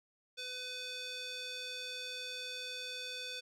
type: tone with band-pass filter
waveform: square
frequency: 502 Hz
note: B4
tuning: 28 cents sharp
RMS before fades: -43 dBFS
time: 0.37-3.41 s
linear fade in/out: 20 ms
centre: 3900 Hz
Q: 2.2
effects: none